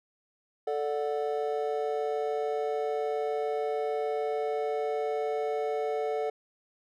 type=chord; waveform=triangle; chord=D major; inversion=second; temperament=just; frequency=440.5 / 587.3 / 734.2 Hz; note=A4 / D5 / F#5; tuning=+2 / 0 / -14 cents; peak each=-28 / -33 / -32 dBFS; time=0.67-6.3 s; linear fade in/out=5 ms; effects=none